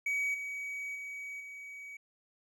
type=tone with level steps; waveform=triangle; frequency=2266 Hz; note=C#7; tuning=37 cents sharp; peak=-28 / -35 / -38 / -42 dBFS; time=0.06-1.97 s; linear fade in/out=5 ms; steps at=0.34 / 0.95 / 1.4 s; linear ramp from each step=5 ms; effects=none